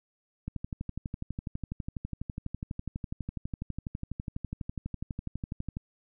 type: click train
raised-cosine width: 5 ms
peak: -22 dBFS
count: 65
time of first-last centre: 0.48-5.769 s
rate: 12.1 Hz
effects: none